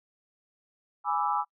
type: chord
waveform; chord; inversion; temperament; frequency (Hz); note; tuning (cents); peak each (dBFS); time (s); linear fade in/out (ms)
sine; E dominant seventh; first; equal; 830.6 / 987.8 / 1174.7 / 1318.5; G#5 / B5 / D6 / E6; 0 / 0 / 0 / 0; -29 / -31 / -31 / -32; 1.04-1.45; 50
effects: noise-tail reverb RT60 0.1 s tail -25 dB re dry